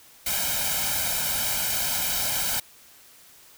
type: noise with comb filter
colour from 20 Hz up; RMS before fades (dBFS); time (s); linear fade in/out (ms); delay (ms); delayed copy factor
white; -26; 0.26-2.6; 5; 1.3; +0.8
effects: white hiss -52 dBFS RMS until 3.57 s